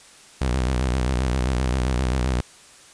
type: tone with vibrato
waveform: sawtooth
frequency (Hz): 63.4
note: B1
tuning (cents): +46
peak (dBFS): -16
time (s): 0.41-2.41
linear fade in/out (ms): 5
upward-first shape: square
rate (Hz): 7.6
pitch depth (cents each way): 88
effects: white hiss -48 dBFS RMS until 2.93 s + resampled to 22050 Hz